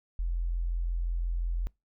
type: tone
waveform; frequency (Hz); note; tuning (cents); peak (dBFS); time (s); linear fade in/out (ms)
sine; 42.83; F1; -33; -27; 0.19-1.67; 0
effects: noise-tail reverb RT60 0.2 s tail -24 dB re dry